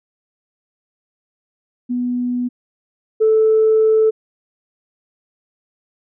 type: tone pair in turn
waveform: sine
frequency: 246.1 / 438.5 Hz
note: B3 / A4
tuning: -6 / -6 cents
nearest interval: minor seventh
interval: 1000 cents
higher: second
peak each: -17 / -9 dBFS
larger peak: second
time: 1.89-2.49 / 3.2-4.11 s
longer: second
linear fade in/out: 20 ms
effects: tanh soft clip ceiling -6 dBFS